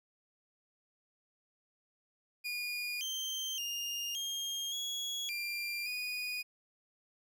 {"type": "tone with pitch steps", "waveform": "30% pulse", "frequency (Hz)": [2438, 3139, 2823, 3224, 3340, 2381, 2470], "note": ["D#7", "G7", "F7", "G7", "G#7", "D7", "D#7"], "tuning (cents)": [-36, 2, 18, 48, 9, 23, -13], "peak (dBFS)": -33, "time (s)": [2.44, 6.43], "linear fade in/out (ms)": 20, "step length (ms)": 570, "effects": ["12-bit"]}